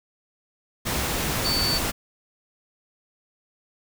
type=tone in noise; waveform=sine; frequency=4500 Hz; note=C#8; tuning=25 cents sharp; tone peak=-23 dBFS; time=1.44-1.79 s; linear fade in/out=20 ms; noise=pink; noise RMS=-26 dBFS; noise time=0.85-1.92 s; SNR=0 dB; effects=none